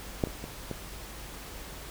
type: clicks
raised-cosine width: 2 ms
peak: -11 / -23 / -25 / -20 dBFS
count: 4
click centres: 0.238 / 0.272 / 0.441 / 0.713 s
effects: added 50 Hz sine -46 dBFS peak until 1.9 s + pink hiss -44 dBFS RMS until 1.9 s